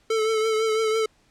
square tone with vibrato, 440 Hz, A4, in tune, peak -21 dBFS, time 0.1-1.06 s, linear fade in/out 5 ms, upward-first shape triangle, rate 6 Hz, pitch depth 38 cents each way, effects pink hiss -62 dBFS RMS until 1.3 s + low-pass 8000 Hz 12 dB/octave

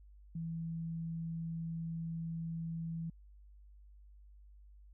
sine tone, 164.81 Hz, E3, in tune, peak -37 dBFS, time 0.35-3.1 s, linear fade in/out 5 ms, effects added 50 Hz sine -55 dBFS peak until 4.93 s

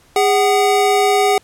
square tone pair together, 409.2 / 751 Hz, G#4 / F#5, -26 / +26 cents, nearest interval major seventh, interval 1052 cents, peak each -15 dBFS, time 0.16-1.38 s, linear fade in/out 2 ms, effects pink hiss -51 dBFS RMS until 1.43 s + low-pass 12000 Hz 12 dB/octave

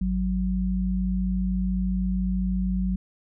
sine tone pair together, 52.13 / 186.1 Hz, G#1 / F#3, +7 / +10 cents, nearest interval octave + minor seventh, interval 2203 cents, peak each -26 / -24 dBFS, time 0.01-2.96 s, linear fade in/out 5 ms, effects none

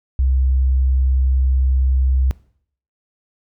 sine tone, 65.41 Hz, C2, in tune, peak -12 dBFS, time 0.19-2.31 s, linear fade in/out 0 ms, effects noise-tail reverb RT60 0.6 s tail -21 dB re dry + tanh soft clip ceiling -8 dBFS

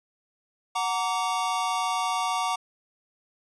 square chord, Gb augmented, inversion none, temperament just, 740 / 925 / 1156.2 Hz, Gb5 / Bb5 / D6, 0 / -14 / -27 cents, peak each -30 dBFS, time 0.75-2.56 s, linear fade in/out 10 ms, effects resampled to 22050 Hz

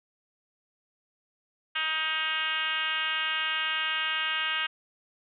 sine tone with frequency modulation, 2207 Hz, C#7, 8 cents flat, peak -26 dBFS, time 1.75-4.67 s, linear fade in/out 10 ms, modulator 316 Hz, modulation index 3.1, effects none

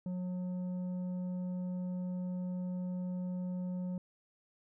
sine tone with tanh clipping, 181.2 Hz, F#3, 36 cents flat, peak -36 dBFS, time 0.06-3.98 s, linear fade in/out 2 ms, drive 7 dB, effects none

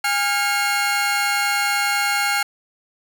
30% pulse tone cluster, 816 / 1396 / 2166 Hz, G#5 / F6 / C#7, -31 / -1 / -41 cents, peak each -20 dBFS, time 0.04-2.43 s, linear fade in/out 5 ms, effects none

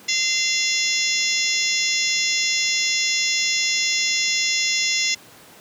harmonic tone with a mistuned harmonic, 689 Hz, F5, 24 cents flat, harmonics 3 / 4 / 5 / 6 / 7 / 8 / 9 / 10, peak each -24 / -28 / -27 / -30 / -27 / -28 / -28 / -27 dBFS, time 0.08-5.15 s, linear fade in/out 10 ms, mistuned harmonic 7, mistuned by +89 cents, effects pink hiss -46 dBFS RMS until 5.6 s + high-pass 150 Hz 12 dB/octave

